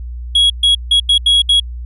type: tone bursts at uneven times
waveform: triangle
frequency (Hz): 3322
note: G#7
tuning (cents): 0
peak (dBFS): -6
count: 6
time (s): 0.35-0.5 / 0.63-0.75 / 0.91-1 / 1.09-1.18 / 1.26-1.42 / 1.49-1.6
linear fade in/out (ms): 5
effects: added 60 Hz sine -23 dBFS peak until 1.85 s + resampled to 32000 Hz